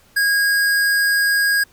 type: tone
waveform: square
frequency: 1637 Hz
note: G#6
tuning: 25 cents flat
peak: -15 dBFS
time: 0.16-1.64 s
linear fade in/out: 10 ms
effects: pink hiss -53 dBFS RMS until 1.72 s